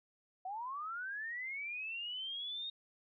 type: linear sweep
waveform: sine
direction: up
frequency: 723 to 3729 Hz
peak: -39 dBFS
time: 0.45-2.7 s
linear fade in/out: 5 ms
effects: none